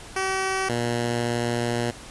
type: tone pair in turn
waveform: 10% pulse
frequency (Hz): 381.6 / 119.09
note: G4 / A#2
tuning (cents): -47 / +37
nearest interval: octave + minor sixth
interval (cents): 2016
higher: first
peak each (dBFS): -15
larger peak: neither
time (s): 0.16-0.69 / 0.69-1.91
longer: second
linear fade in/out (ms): 5
effects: pink hiss -42 dBFS RMS until 2.1 s + resampled to 24000 Hz